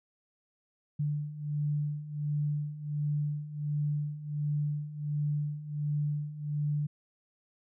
sine beating tone pair, 146.83 / 148.23 Hz, D3 / D3, 0 / +16 cents, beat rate 1.4 Hz, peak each -35 / -31 dBFS, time 0.99-6.87 s, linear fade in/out 10 ms, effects none

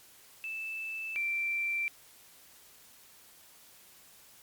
sine tone pair in turn, 2637 / 2349 Hz, E7 / D7, 0 / 0 cents, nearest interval major second, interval 200 cents, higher first, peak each -35 / -29 dBFS, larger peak second, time 0.44-1.16 / 1.16-1.88 s, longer neither, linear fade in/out 0 ms, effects white hiss -57 dBFS RMS until 4.42 s + MP3 96 kbps

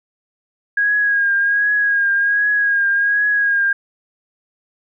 sine tone with vibrato, 1639 Hz, G#6, 23 cents flat, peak -13 dBFS, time 0.77-3.73 s, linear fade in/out 5 ms, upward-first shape triangle, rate 1.3 Hz, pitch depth 43 cents each way, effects none

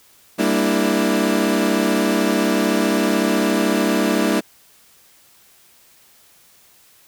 30% pulse chord, E half-diminished seventh, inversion first, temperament equal with one note detuned, 199.31 / 233.1 / 293.7 / 329.6 Hz, G3 / Bb3 / D4 / E4, +29 / 0 / 0 / 0 cents, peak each -19 dBFS, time 0.38-4.41 s, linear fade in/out 20 ms, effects white hiss -52 dBFS RMS until 7.07 s

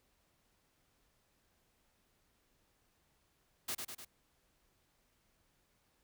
white noise with echo, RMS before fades -38 dBFS, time 3.68-3.75 s, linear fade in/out 10 ms, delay 100 ms, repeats 3, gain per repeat -4 dB, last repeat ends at 4.05 s, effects pink hiss -75 dBFS RMS until 6.03 s

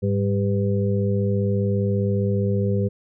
harmonic tone with a mistuned harmonic, 99.5 Hz, G2, 26 cents sharp, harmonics 1 / 2 / 4 / 5, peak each -21 / -24 / -27 / -28 dBFS, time 0.02-2.89 s, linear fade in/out 20 ms, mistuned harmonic 1, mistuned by +76 cents, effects none

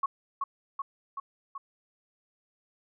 sine tone with echo, 1104 Hz, C#6, 7 cents flat, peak -24 dBFS, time 0.03-0.06 s, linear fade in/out 5 ms, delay 380 ms, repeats 4, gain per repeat -3 dB, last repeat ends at 1.58 s, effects none

